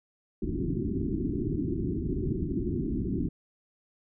white low-pass noise, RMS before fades -30 dBFS, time 0.42-3.29 s, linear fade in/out 5 ms, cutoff 380 Hz, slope 96 dB/octave, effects none

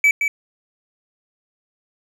triangle tone with echo, 2298 Hz, D7, 38 cents flat, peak -9 dBFS, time 0.04-0.11 s, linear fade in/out 2 ms, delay 170 ms, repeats 1, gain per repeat -6 dB, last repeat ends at 0.28 s, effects none

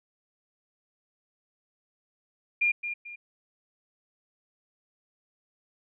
sine tone with echo, 2408 Hz, D7, 43 cents sharp, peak -21 dBFS, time 2.61-2.72 s, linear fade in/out 10 ms, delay 220 ms, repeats 2, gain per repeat -9 dB, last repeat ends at 3.16 s, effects none

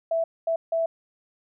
sine tone bursts at uneven times, 659.3 Hz, E5, in tune, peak -21 dBFS, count 3, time 0.11-0.24 / 0.47-0.56 / 0.72-0.86 s, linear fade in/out 5 ms, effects none

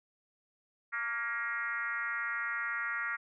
sine tone with frequency modulation, 1647 Hz, G#6, 15 cents flat, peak -32 dBFS, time 0.92-3.17 s, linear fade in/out 20 ms, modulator 246 Hz, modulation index 1.8, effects none

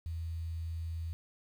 sine tone with quantisation, 82.4 Hz, E2, in tune, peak -35 dBFS, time 0.06-1.13 s, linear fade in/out 0 ms, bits 10, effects none

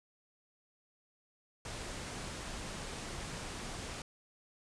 pink low-pass noise, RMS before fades -43 dBFS, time 1.65-4.02 s, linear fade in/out 2 ms, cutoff 9600 Hz, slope 48 dB/octave, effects none

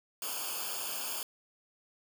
white noise with comb filter, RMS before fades -37 dBFS, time 0.22-1.23 s, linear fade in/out 2 ms, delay 0.51 ms, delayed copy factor -0.95, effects none

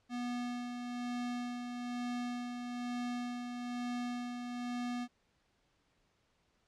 square tone with tremolo, 243.8 Hz, B3, 22 cents flat, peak -36 dBFS, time 0.09-5.08 s, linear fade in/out 50 ms, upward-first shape sine, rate 1.1 Hz, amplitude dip 40%, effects pink hiss -75 dBFS RMS until 6.67 s + low-pass 6000 Hz 12 dB/octave

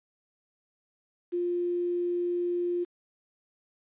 sine tone with quantisation, 351 Hz, F4, 9 cents sharp, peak -26 dBFS, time 1.32-2.85 s, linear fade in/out 20 ms, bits 9, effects resampled to 8000 Hz

